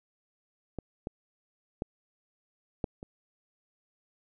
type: clicks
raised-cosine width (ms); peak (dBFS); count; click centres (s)
2; -22 / -21 / -18 / -16 / -28; 5; 0.787 / 1.071 / 1.821 / 2.842 / 3.029
effects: none